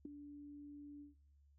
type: tone with ADSR envelope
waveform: sine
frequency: 290 Hz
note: D4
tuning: 22 cents flat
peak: -39 dBFS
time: 0.05-1.15 s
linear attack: 4 ms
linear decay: 7 ms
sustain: -11 dB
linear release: 140 ms
effects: noise-tail reverb RT60 0.6 s tail -24 dB re dry + added 71 Hz sine -66 dBFS peak until 1.58 s